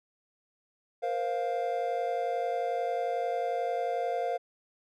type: chord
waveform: triangle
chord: Bb suspended second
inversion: none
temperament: equal with one note detuned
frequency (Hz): 472.1 / 523.3 / 698.5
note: Bb4 / C5 / F5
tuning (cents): +22 / 0 / 0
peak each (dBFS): -32 / -32 / -29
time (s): 1.02-4.38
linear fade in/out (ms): 20
effects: none